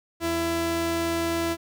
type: tone pair together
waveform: sawtooth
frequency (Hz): 83.58 / 334.3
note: E2 / E4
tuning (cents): +24 / +24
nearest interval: 2 octaves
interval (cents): 2400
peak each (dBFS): -31 / -20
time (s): 0.2-1.57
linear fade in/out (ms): 50
effects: none